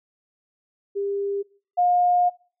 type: tone pair in turn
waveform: sine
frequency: 400 / 712.7 Hz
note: G4 / F5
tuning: +35 / +35 cents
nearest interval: minor seventh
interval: 1000 cents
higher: second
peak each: -23 / -16 dBFS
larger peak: second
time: 0.95-1.43 / 1.77-2.3 s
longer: second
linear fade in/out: 20 ms
effects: noise-tail reverb RT60 0.5 s tail -24 dB re dry